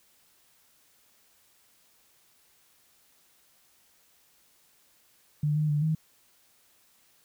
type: tone with pitch steps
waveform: sine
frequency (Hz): 149 / 152.6 / 147.8 / 157.6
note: D3 / D#3 / D3 / D#3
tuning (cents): +25 / -33 / +11 / +23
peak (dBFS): -23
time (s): 5.43-5.95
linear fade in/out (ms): 5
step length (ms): 130
effects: white hiss -64 dBFS RMS until 7.24 s